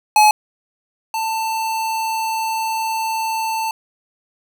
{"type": "tone pair in turn", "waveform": "square", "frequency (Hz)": [850, 889.6], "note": ["G#5", "A5"], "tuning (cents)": [40, 19], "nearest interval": "minor second", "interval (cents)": 79, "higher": "second", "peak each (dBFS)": [-9, -20], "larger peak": "first", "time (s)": [[0.16, 0.31], [1.14, 3.71]], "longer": "second", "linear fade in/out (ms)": 2, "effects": []}